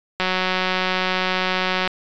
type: click train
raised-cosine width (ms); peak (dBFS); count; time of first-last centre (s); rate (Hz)
0.3; -5; 311; 0.2-1.876; 185
effects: resampled to 16000 Hz